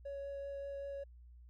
triangle tone with vibrato, 558 Hz, C#5, 11 cents sharp, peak -38 dBFS, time 0.05-1.04 s, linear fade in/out 10 ms, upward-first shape triangle, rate 5.2 Hz, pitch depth 9 cents each way, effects tanh soft clip ceiling -36 dBFS + added 60 Hz sine -54 dBFS peak until 1.49 s

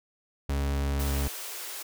40% pulse tone, 69.8 Hz, C#2, 13 cents sharp, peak -25 dBFS, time 0.49-1.28 s, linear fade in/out 5 ms
white high-pass noise, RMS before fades -38 dBFS, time 0.99-1.83 s, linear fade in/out 10 ms, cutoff 330 Hz, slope 96 dB/octave
effects none

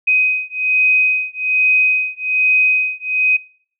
sine beating tone pair, 2513 / 2514.2 Hz, D#7 / D#7, +17 / +17 cents, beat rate 1.2 Hz, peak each -16 dBFS, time 0.07-3.37 s, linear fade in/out 10 ms, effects noise-tail reverb RT60 0.6 s tail -25 dB re dry

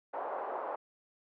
white band-pass noise, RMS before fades -38 dBFS, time 0.13-0.76 s, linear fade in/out 10 ms, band 450 to 960 Hz, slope 24 dB/octave, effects none

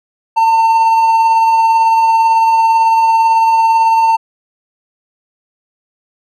triangle tone with tremolo, 902 Hz, A5, 43 cents sharp, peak -4 dBFS, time 0.36-4.17 s, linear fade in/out 20 ms, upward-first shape triangle, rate 18 Hz, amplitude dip 30%, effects none

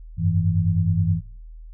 sine tone cluster, 91.9 / 101.5 / 163.6 Hz, F#2 / G#2 / E3, -11 / -39 / -13 cents, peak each -22 dBFS, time 0.17-1.21 s, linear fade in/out 50 ms, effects noise-tail reverb RT60 0.5 s tail -19 dB re dry + added 40 Hz sine -37 dBFS peak until 1.73 s

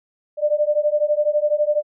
sine beating tone pair, 591 / 603 Hz, D5 / D5, +11 / +46 cents, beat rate 12 Hz, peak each -19 dBFS, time 0.37-1.83 s, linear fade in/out 50 ms, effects none

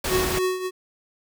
pink noise, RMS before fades -26 dBFS, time 0.04-0.39 s, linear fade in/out 5 ms
square tone with tremolo, 370 Hz, F#4, in tune, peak -20 dBFS, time 0.08-0.71 s, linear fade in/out 50 ms, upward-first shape triangle, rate 3.4 Hz, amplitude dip 75%
effects none

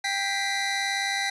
25% pulse tone cluster, 790 / 1946 / 2045 Hz, G5 / B6 / C7, +13 / -26 / -40 cents, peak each -26 dBFS, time 0.04-1.3 s, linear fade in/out 5 ms, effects resampled to 22050 Hz + 9-bit

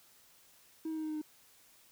triangle tone with pitch steps, 319.7 / 316.8 / 313.8 / 311 / 308.1 / 305.3 Hz, D#4 / D#4 / D#4 / D#4 / D#4 / D#4, +47 / +31 / +15 / -1 / -17 / -33 cents, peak -32 dBFS, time 0.85-1.216 s, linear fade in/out 5 ms, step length 61 ms, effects tanh soft clip ceiling -30 dBFS + white hiss -63 dBFS RMS until 1.91 s

